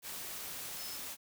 sine tone in noise, 5210 Hz, E8, 21 cents flat, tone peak -46 dBFS, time 0.76-0.99 s, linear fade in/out 50 ms, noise white, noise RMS -43 dBFS, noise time 0.02-1.17 s, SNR -6 dB, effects none

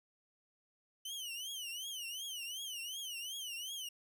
sawtooth tone with vibrato, 3003 Hz, F#7, 25 cents sharp, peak -38 dBFS, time 1.05-3.89 s, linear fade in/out 5 ms, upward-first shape triangle, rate 2.7 Hz, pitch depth 190 cents each way, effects none

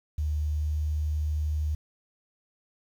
sine tone with pitch glide, 75.5 to 76.07 Hz, D2 to D#2, +48 to -39 cents, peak -25 dBFS, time 0.18-1.75 s, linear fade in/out 5 ms, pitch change +13 cents, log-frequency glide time 0.51-0.75 s, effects 9-bit

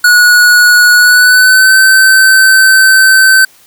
square tone with pitch glide, 1461 to 1538.1 Hz, F#6 to G6, -22 to -33 cents, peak -3 dBFS, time 0.04-3.45 s, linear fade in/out 5 ms, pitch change +89 cents, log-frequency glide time 0.96-1.77 s, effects white hiss -43 dBFS RMS until 3.66 s

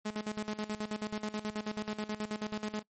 sawtooth tone with tremolo, 212.5 Hz, G#3, 40 cents sharp, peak -29 dBFS, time 0.05-2.83 s, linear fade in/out 10 ms, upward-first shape square, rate 9.3 Hz, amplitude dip 80%, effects noise-tail reverb RT60 0.1 s tail -22 dB re dry + MP3 32 kbps

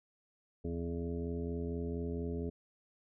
harmonic tone with a mistuned harmonic, 84.3 Hz, E2, 39 cents sharp, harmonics 1 / 2 / 3 / 4 / 5 / 7 / 8, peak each -39 / -42 / -41 / -48 / -41 / -53 / -57 dBFS, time 0.64-2.5 s, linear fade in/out 10 ms, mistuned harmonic 1, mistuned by -130 cents, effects none

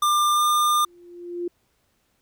square tone with pitch glide, 1195 to 1203.3 Hz, D6 to D6, +30 to +42 cents, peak -18 dBFS, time 0.02-0.85 s, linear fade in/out 5 ms, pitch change +12 cents, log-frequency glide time 0.32-0.43 s
sine tone with exponential growth, 349.2 Hz, F4, in tune, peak -23 dBFS, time 0.65-1.48 s, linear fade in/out 5 ms, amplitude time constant 180 ms
effects pink hiss -68 dBFS RMS until 2.21 s

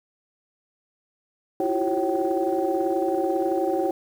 sine tone cluster, 328.2 / 346.4 / 378.7 / 547 / 769 Hz, E4 / F4 / F#4 / C#5 / G5, -8 / -14 / +40 / -23 / -33 cents, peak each -27 dBFS, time 1.6-3.91 s, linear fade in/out 2 ms, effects tanh soft clip ceiling -12 dBFS + 8-bit

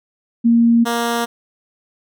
sine / 10% pulse tone pair in turn, 233.1 / 234.7 Hz, A#3 / A#3, 0 / +12 cents, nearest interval unison, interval 12 cents, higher second, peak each -9 dBFS, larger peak neither, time 0.44-0.85 / 0.85-1.26 s, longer neither, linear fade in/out 20 ms, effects none

